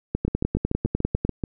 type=two click trains; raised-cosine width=3 ms; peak=-9 / -12 dBFS; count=12 / 9; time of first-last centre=0.15-1.25 / 0.28-1.438 s; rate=10 / 6.91 Hz; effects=none